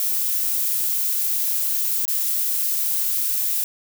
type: noise with dropouts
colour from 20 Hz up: violet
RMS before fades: -22 dBFS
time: 0-3.64 s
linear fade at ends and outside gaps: 1 ms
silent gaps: 2.054-2.079 s
effects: none